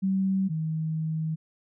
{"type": "tone pair in turn", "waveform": "sine", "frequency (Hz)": [191.7, 158.52], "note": ["G3", "D#3"], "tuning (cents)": [-38, 33], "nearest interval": "minor third", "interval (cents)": 329, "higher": "first", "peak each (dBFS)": [-22, -26], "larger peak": "first", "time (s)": [[0.02, 0.49], [0.49, 1.36]], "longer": "second", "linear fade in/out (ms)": 20, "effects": []}